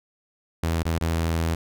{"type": "tone with dropouts", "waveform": "sawtooth", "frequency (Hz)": 82.3, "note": "E2", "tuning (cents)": -2, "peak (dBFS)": -18, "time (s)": [0.63, 1.55], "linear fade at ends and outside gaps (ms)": 5, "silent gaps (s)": [[0.831, 0.853], [0.985, 1.01]], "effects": []}